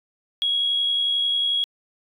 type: tone with amplitude modulation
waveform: sine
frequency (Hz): 3317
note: G#7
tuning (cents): -3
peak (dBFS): -17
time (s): 0.42-1.64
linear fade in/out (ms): 0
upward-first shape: sine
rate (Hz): 71.2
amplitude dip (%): 35
effects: tanh soft clip ceiling -13 dBFS